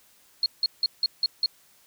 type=tone bursts; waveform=sine; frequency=4304 Hz; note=C8; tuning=48 cents sharp; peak=-19 dBFS; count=6; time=0.43-1.46 s; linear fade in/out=2 ms; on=30 ms; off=170 ms; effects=white hiss -59 dBFS RMS until 1.86 s